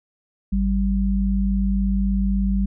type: tone pair together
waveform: sine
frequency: 51.68 / 195.1 Hz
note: G#1 / G3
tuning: -8 / -8 cents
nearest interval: octave + major seventh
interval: 2300 cents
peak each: -20 dBFS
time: 0.52-2.66 s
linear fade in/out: 10 ms
effects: none